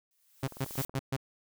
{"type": "noise with exponential growth", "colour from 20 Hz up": "blue", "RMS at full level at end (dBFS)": -36, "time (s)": [0.11, 0.85], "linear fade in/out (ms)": 1, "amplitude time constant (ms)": 160}
{"type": "click train", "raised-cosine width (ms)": 1, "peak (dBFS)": -32, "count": 13, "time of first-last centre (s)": [0.43, 0.988], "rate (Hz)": 21.5}
{"type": "tone bursts", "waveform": "sawtooth", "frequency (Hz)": 134.3, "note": "C3", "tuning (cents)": 46, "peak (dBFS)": -25, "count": 5, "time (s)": [0.43, 1.165], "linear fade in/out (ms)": 5, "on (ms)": 43, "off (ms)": 130}
{"effects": []}